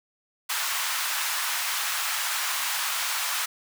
pink high-pass noise, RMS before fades -28 dBFS, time 0.49-3.46 s, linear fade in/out 10 ms, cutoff 980 Hz, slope 24 dB/octave, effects none

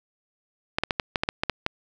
clicks, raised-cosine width 0.3 ms, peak -7 dBFS, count 10, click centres 0.785 / 0.836 / 0.908 / 0.998 / 1.158 / 1.235 / 1.289 / 1.435 / 1.497 / 1.664 s, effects none

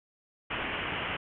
white low-pass noise, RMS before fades -34 dBFS, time 0.5-1.17 s, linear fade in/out 10 ms, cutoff 3100 Hz, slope 96 dB/octave, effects none

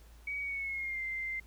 sine tone with pitch glide, 2262 to 2086 Hz, C#7 to C7, +34 to -6 cents, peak -34 dBFS, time 0.27-1.4 s, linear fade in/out 5 ms, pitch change -140 cents, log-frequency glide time 0.41-1.03 s, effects added 56 Hz sine -53 dBFS peak until 1.46 s + pink hiss -63 dBFS RMS until 1.46 s

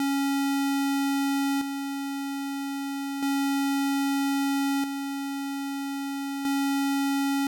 square tone with tremolo, 277.2 Hz, C#4, in tune, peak -24 dBFS, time 0-7.47 s, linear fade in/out 2 ms, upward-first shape square, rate 0.31 Hz, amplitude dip 50%, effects none

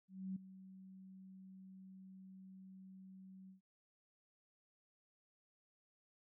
sine tone with ADSR envelope, 189.4 Hz, F#3, 41 cents sharp, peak -39 dBFS, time 0.08-3.61 s, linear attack 280 ms, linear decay 6 ms, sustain -15 dB, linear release 120 ms, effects none

